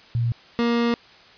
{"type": "tone pair in turn", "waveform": ["sine", "30% pulse"], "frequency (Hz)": [117.8, 235.6], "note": ["A#2", "A#3"], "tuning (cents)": [19, 19], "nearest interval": "octave", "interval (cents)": 1200, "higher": "second", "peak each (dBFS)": [-19, -16], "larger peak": "second", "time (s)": [[0.15, 0.32], [0.59, 0.94]], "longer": "second", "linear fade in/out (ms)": 0, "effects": ["white hiss -49 dBFS RMS until 1.37 s", "resampled to 11025 Hz"]}